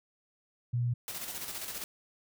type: tone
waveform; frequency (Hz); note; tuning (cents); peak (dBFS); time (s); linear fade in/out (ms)
sine; 120.8; B2; -38; -27; 0.73-0.94; 10
type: noise with tremolo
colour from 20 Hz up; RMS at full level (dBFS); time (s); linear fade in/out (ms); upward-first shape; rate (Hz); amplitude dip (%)
white; -38; 1.08-1.84; 0; square; 15; 45
effects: none